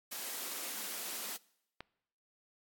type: high-pass noise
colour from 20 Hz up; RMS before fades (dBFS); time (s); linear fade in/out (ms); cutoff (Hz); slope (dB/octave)
white; -41; 0.11-1.37; 10; 190; 96
type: click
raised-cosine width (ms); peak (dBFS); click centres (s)
0.3; -27; 1.806
effects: noise-tail reverb RT60 0.8 s tail -23 dB re dry + AAC 64 kbps